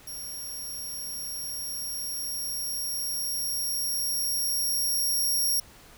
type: tone with level ramp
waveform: 10% pulse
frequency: 5588 Hz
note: F8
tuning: in tune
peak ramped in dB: -30 to -17 dBFS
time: 0.07-5.6 s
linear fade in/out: 5 ms
effects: pink hiss -52 dBFS RMS until 5.97 s